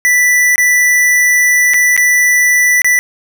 square tone with dropouts, 1975.5 Hz, B6, in tune, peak -8 dBFS, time 0.05-2.99 s, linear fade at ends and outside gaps 0 ms, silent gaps 0.558-0.58 / 1.736-1.742 / 1.965-1.976 / 2.818-2.845 s, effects none

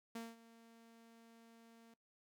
sawtooth tone with ADSR envelope, 229.2 Hz, A#3, 29 cents flat, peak -39 dBFS, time 0.15-1.94 s, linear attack 6 ms, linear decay 200 ms, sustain -18 dB, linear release 4 ms, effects noise-tail reverb RT60 0.1 s tail -20 dB re dry

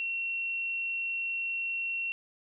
sine tone, 2725 Hz, F7, 43 cents flat, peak -30 dBFS, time 0-2.12 s, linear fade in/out 0 ms, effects none

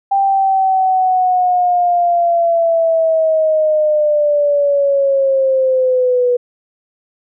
sine linear sweep, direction down, 791 to 487.8 Hz, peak -10 dBFS, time 0.11-6.37 s, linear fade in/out 10 ms, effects none

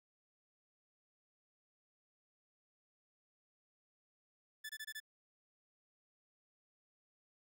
sawtooth tone bursts, 1741 Hz, A6, 19 cents flat, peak -40 dBFS, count 5, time 4.64-5.002 s, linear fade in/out 10 ms, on 54 ms, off 23 ms, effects none

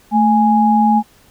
sine tone pair together, 220.4 / 830.6 Hz, A3 / G#5, +3 / 0 cents, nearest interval octave + major seventh, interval 2297 cents, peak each -12 dBFS, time 0.11-1.03 s, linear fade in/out 50 ms, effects pink hiss -50 dBFS RMS until 1.3 s

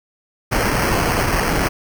pink noise with sample-and-hold, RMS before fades -18 dBFS, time 0.51-1.69 s, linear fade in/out 20 ms, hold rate 3675 Hz, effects none

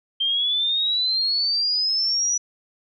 sine exponential sweep, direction up, 3153 to 5910 Hz, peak -19 dBFS, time 0.2-2.38 s, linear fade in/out 10 ms, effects none

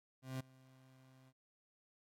30% pulse tone with ADSR envelope, 130.81 Hz, C3, in tune, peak -36 dBFS, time 0.22-1.33 s, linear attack 180 ms, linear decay 10 ms, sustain -24 dB, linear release 50 ms, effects AAC 48 kbps

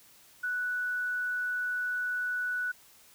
sine tone, 1480 Hz, F#6, in tune, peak -29 dBFS, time 0.43-2.72 s, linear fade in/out 10 ms, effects white hiss -58 dBFS RMS until 3.14 s

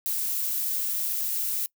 violet noise, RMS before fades -28 dBFS, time 0.06-1.66 s, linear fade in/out 0 ms, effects noise-tail reverb RT60 0.1 s tail -23 dB re dry

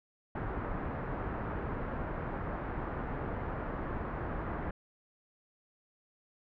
pink low-pass noise, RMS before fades -37 dBFS, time 0.35-4.71 s, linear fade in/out 5 ms, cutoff 1600 Hz, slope 24 dB/octave, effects none

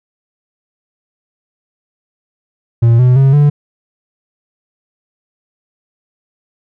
triangle tone with pitch steps, 116.54 / 125.63 / 135.42 / 145.99 Hz, A#2 / B2 / C#3 / D3, 0 / +30 / -40 / -10 cents, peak -3 dBFS, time 2.82-3.5 s, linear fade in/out 10 ms, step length 170 ms, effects none

